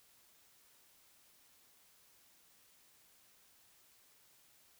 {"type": "silence", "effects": ["white hiss -67 dBFS RMS until 4.79 s"]}